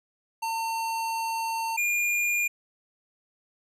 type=tone pair in turn; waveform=square; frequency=905 / 2416 Hz; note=A5 / D7; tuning=+48 / +48 cents; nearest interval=octave + perfect fourth; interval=1700 cents; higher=second; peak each=-28 / -24 dBFS; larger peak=second; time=0.42-1.77 / 1.77-2.48 s; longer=first; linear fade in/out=10 ms; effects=resampled to 32000 Hz